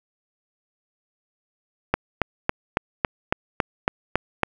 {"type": "click train", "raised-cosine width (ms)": 0.5, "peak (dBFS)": -3, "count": 10, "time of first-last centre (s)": [1.94, 4.433], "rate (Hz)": 3.61, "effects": ["7-bit"]}